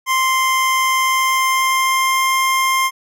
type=tone with pitch glide; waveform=25% pulse; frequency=1046.5 to 1056.2 Hz; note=C6 to C6; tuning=0 to +16 cents; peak=-10 dBFS; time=0.06-2.91 s; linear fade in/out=50 ms; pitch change=+16 cents; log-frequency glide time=0.98-2.34 s; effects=none